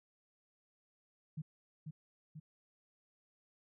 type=tone with echo; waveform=sine; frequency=154.4 Hz; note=D#3; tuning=13 cents flat; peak=-38 dBFS; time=1.37-1.42 s; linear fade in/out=10 ms; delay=490 ms; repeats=2; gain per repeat=-4 dB; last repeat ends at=2.4 s; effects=none